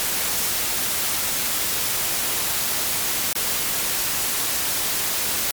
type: noise with dropouts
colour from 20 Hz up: white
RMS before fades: -23 dBFS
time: 0-5.51 s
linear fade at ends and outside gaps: 0 ms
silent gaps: 3.329-3.354 s
effects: MP3 96 kbps